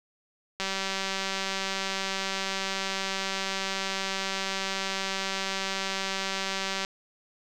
click train, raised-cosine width 0.2 ms, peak -13 dBFS, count 1207, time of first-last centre 0.6-6.849 s, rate 193 Hz, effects none

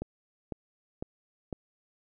click train, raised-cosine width 2 ms, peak -21 dBFS, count 4, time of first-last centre 0.02-1.528 s, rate 1.99 Hz, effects none

